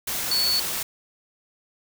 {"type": "tone in noise", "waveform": "sine", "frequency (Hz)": 4435, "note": "C#8", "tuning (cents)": 0, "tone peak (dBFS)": -20, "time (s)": [0.31, 0.6], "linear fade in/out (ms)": 5, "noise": "white", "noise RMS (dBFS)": -28, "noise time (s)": [0.07, 0.83], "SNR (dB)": 5, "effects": []}